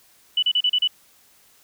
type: tone bursts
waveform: sine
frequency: 2969 Hz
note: F#7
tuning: 5 cents sharp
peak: -16 dBFS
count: 6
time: 0.37-0.876 s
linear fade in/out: 5 ms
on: 56 ms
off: 34 ms
effects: white hiss -56 dBFS RMS until 1.63 s